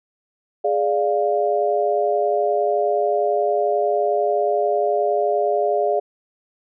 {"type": "chord", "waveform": "sine", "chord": "D diminished", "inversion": "second", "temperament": "equal", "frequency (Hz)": [415.3, 587.3, 698.5], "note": ["Ab4", "D5", "F5"], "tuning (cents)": [0, 0, 0], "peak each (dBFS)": -21, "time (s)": [0.64, 6], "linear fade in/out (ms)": 10, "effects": []}